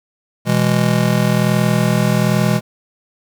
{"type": "chord", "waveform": "square", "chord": "E major", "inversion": "second", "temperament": "just", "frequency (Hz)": [123.61, 164.81, 206], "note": ["B2", "E3", "G#3"], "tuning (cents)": [2, 0, -14], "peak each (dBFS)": -18, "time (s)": [0.45, 2.61], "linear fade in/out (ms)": 50, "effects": ["8-bit"]}